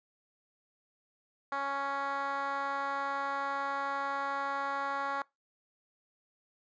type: tone with band-pass filter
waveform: 10% pulse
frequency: 277.8 Hz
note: C#4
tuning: 4 cents sharp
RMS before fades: -34 dBFS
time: 1.52-5.22 s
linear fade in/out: 2 ms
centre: 1100 Hz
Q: 1.6
effects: noise-tail reverb RT60 0.2 s tail -23 dB re dry + resampled to 16000 Hz